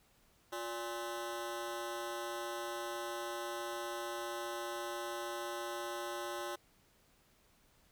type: ring-modulated tone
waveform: 20% pulse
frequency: 467.5 Hz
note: A#4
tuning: 5 cents sharp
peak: -31 dBFS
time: 0.52-6.56 s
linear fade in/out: 10 ms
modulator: 113 Hz
effects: pink hiss -69 dBFS RMS until 7.91 s